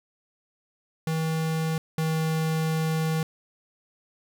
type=tone pair in turn; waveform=square; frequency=160.2 / 159.45 Hz; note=E3 / D#3; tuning=-49 / +43 cents; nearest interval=unison; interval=8 cents; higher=first; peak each=-25 / -24 dBFS; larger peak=second; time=1.07-1.78 / 1.98-3.23 s; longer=second; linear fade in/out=2 ms; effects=10-bit